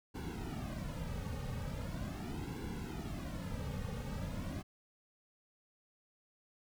brown noise with flanger, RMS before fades -41 dBFS, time 0.14-4.63 s, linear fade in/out 20 ms, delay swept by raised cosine 1.6 to 3 ms, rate 0.4 Hz, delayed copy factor -1, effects none

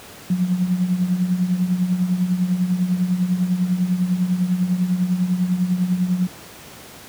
sine tone with tremolo, 181.3 Hz, F#3, 35 cents flat, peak -13 dBFS, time 0.3-6.27 s, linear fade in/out 2 ms, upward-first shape triangle, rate 10 Hz, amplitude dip 75%, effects pink hiss -40 dBFS RMS until 7.08 s + high-pass 100 Hz 12 dB/octave

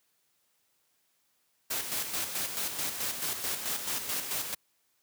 white noise with tremolo, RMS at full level -32 dBFS, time 1.7-4.55 s, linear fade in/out 10 ms, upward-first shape square, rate 4.6 Hz, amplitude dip 50%, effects white hiss -73 dBFS RMS until 5.02 s + high-pass 80 Hz 12 dB/octave

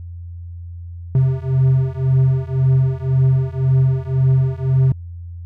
triangle beating tone pair, 130.81 / 132.71 Hz, C3 / C3, 0 / +25 cents, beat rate 1.9 Hz, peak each -14 dBFS, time 1.15-4.92 s, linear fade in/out 2 ms, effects added 86 Hz sine -29 dBFS peak until 5.45 s

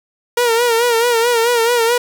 sawtooth tone with vibrato, 470 Hz, A#4, 14 cents sharp, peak -8 dBFS, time 0.37-1.98 s, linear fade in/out 5 ms, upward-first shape sine, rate 4.6 Hz, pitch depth 69 cents each way, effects 7-bit

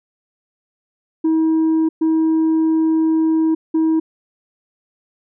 sine tone bursts at uneven times, 320.1 Hz, D#4, 49 cents sharp, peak -10 dBFS, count 3, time 1.24-1.89 / 2.01-3.55 / 3.74-4 s, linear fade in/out 10 ms, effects tanh soft clip ceiling -12 dBFS

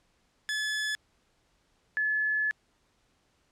sawtooth / sine tone pair in turn, 1719 / 1719 Hz, A6 / A6, -41 / -41 cents, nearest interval unison, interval 0 cents, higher neither, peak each -25 dBFS, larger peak neither, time 0.49-0.95 / 1.97-2.51 s, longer second, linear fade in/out 0 ms, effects pink hiss -70 dBFS RMS until 3.51 s + low-pass 8000 Hz 12 dB/octave

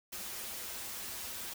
white noise with comb filter, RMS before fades -42 dBFS, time 0.12-1.54 s, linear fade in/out 10 ms, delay 6.8 ms, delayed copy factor -0.9, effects none

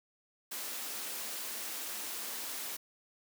white high-pass noise, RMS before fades -40 dBFS, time 0.51-2.77 s, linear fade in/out 10 ms, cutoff 210 Hz, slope 24 dB/octave, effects none

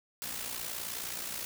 white noise with amplitude modulation, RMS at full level -36 dBFS, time 0.22-1.45 s, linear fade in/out 0 ms, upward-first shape sine, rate 59 Hz, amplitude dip 55%, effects none

